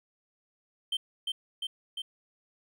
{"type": "tone with echo", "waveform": "triangle", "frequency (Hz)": 3125, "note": "G7", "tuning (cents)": -6, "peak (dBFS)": -26, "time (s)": [0.92, 0.97], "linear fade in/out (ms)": 5, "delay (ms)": 350, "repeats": 3, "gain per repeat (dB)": -2, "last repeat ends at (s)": 2.02, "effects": []}